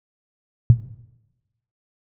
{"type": "tone with exponential decay", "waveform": "sine", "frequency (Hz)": 117.6, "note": "A#2", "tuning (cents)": 16, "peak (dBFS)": -3, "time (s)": [0.7, 0.8], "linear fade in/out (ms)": 0, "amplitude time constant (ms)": 20, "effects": ["noise-tail reverb RT60 1.0 s tail -17 dB re dry"]}